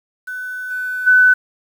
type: tone with level steps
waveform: sine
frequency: 1502 Hz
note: F#6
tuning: 26 cents sharp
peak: -24 / -20 / -7 dBFS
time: 0.27-1.34 s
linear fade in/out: 10 ms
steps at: 0.7 / 1.06 s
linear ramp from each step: 20 ms
effects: 7-bit